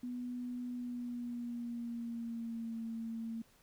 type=tone with pitch glide; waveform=sine; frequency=246.2 to 227.1 Hz; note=B3 to A#3; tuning=-5 to -45 cents; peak=-38 dBFS; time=0.03-3.42 s; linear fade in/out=5 ms; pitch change=-140 cents; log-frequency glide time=0.68-2.8 s; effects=pink hiss -67 dBFS RMS until 3.62 s